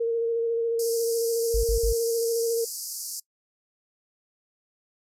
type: tone with vibrato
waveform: sine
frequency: 461.7 Hz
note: A#4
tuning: 17 cents flat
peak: -22 dBFS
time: 0-2.65 s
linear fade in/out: 10 ms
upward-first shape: square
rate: 14 Hz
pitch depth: 14 cents each way
type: band-pass noise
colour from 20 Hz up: pink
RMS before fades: -35 dBFS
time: 0.79-3.2 s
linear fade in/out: 5 ms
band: 4700 to 14000 Hz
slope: 96 dB/octave
type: tone bursts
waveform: sine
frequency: 50.9 Hz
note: G#1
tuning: 34 cents flat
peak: -22 dBFS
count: 3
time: 1.54-1.927 s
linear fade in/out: 5 ms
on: 95 ms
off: 51 ms
effects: noise-tail reverb RT60 0.1 s tail -23 dB re dry